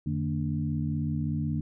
sine tone cluster, 89.2 / 151.8 / 227.9 / 293.1 Hz, F2 / D#3 / A#3 / D4, +37 / -42 / -39 / -3 cents, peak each -34 / -29 / -33 / -36 dBFS, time 0.06-1.61 s, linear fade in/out 5 ms, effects none

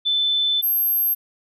sine tone pair in turn, 3520 / 12490 Hz, A7 / G9, 0 / -7 cents, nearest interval octave + minor seventh, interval 2193 cents, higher second, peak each -17 dBFS, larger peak neither, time 0.05-0.62 / 0.62-1.15 s, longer first, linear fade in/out 20 ms, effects none

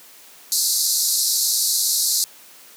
pink band-pass noise, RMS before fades -20 dBFS, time 0.52-2.24 s, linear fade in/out 0 ms, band 4000 to 14000 Hz, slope 96 dB/octave, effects white hiss -46 dBFS RMS until 2.76 s + high-pass 200 Hz 12 dB/octave

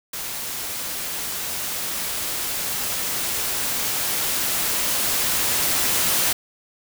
white noise with level ramp, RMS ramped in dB -30 to -20 dBFS, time 0.13-6.33 s, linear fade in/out 5 ms, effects none

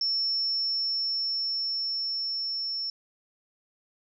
sine tone with level ramp, 5400 Hz, E8, 41 cents sharp, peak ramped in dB -24 to -29 dBFS, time 0.01-2.9 s, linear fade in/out 2 ms, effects none

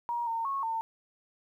sine tone with pitch steps, 948 / 913 / 1098 / 903 Hz, A#5 / A#5 / C#6 / A5, +29 / -36 / -17 / +45 cents, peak -29 dBFS, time 0.09-0.81 s, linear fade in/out 0 ms, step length 180 ms, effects 11-bit

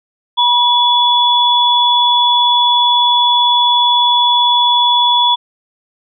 sine tone pair together, 967 / 3418 Hz, B5 / G#7, -37 / +49 cents, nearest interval octave + minor seventh, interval 2186 cents, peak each -11 dBFS, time 0.37-5.36 s, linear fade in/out 20 ms, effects none

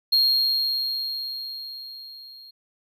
triangle tone with level ramp, 4246 Hz, C8, 25 cents sharp, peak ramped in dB -14 to -42 dBFS, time 0.12-2.51 s, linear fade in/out 10 ms, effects none

